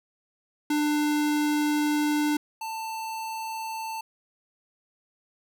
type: tone pair in turn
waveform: square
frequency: 298 / 889.6 Hz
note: D4 / A5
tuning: +25 / +19 cents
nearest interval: octave + perfect fifth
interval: 1894 cents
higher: second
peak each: -23 / -32 dBFS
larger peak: first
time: 0.7-2.37 / 2.61-4.01 s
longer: first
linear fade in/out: 5 ms
effects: none